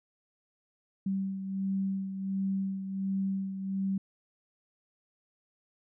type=beating tone pair; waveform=sine; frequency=193.2 / 194.6 Hz; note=G3 / G3; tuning=-25 / -12 cents; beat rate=1.4 Hz; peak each=-30 / -38 dBFS; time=1.06-3.98 s; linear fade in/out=5 ms; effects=none